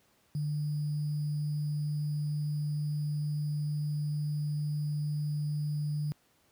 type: tone with sample-and-hold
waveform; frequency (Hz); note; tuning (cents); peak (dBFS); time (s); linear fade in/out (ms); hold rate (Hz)
sine; 148.9; D3; +24; -29; 0.35-6.12; 0; 4900
effects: pink hiss -68 dBFS RMS until 6.51 s + high-pass 80 Hz 12 dB/octave